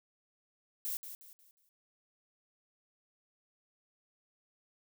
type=noise with echo; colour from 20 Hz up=violet; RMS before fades=-37 dBFS; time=0.85-0.97 s; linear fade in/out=0 ms; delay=180 ms; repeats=4; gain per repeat=-9 dB; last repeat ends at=1.69 s; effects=none